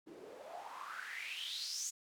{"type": "noise with band-pass filter sweep", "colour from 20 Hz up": "white", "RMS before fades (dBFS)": -45, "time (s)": [0.06, 1.91], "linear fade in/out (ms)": 20, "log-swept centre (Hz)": [310, 7000], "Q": 6.3, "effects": []}